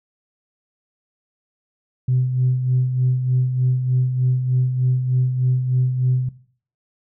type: tone with tremolo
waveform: sine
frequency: 127.4 Hz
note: C3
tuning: 46 cents flat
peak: -13 dBFS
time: 2.08-6.29 s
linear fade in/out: 5 ms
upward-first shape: sine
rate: 3.3 Hz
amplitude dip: 60%
effects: noise-tail reverb RT60 0.5 s tail -17 dB re dry + tanh soft clip ceiling -10 dBFS